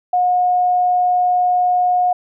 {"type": "tone", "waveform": "sine", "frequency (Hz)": 722, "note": "F#5", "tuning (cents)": -43, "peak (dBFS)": -12, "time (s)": [0.13, 2.13], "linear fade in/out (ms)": 5, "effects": []}